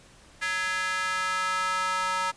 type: tone with high-pass filter sweep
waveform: square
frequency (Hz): 185.7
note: F#3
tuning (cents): +7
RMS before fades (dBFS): -28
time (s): 0.41-2.32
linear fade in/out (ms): 20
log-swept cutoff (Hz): 1700 to 1100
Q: 3.4
effects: pink hiss -54 dBFS RMS until 2.36 s + resampled to 22050 Hz